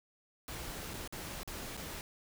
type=noise with dropouts; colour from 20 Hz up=pink; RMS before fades=-43 dBFS; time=0.48-2.01 s; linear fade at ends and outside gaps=0 ms; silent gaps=0.936-0.94 / 1.076-1.125 / 1.432-1.476 / 1.768-1.775 s; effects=none